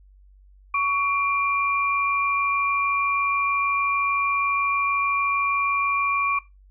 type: tone pair together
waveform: sine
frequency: 1123.4 / 2379 Hz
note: C#6 / D7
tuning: +23 / +22 cents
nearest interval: octave + minor second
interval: 1299 cents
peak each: -21 / -24 dBFS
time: 0.74-6.39 s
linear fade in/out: 5 ms
effects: noise-tail reverb RT60 0.2 s tail -17 dB re dry + added 48 Hz sine -49 dBFS peak until 6.7 s